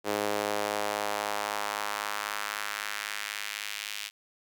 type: tone with high-pass filter sweep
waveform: sawtooth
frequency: 103.83 Hz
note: G#2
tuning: in tune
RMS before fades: -33 dBFS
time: 0.04-4.11 s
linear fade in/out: 50 ms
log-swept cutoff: 420 to 2800 Hz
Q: 1.4
effects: none